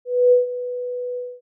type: tone with ADSR envelope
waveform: sine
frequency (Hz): 493.9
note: B4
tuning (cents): 0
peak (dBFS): -9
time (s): 0.05-1.41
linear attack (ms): 270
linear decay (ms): 140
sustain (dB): -15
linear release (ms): 240
effects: none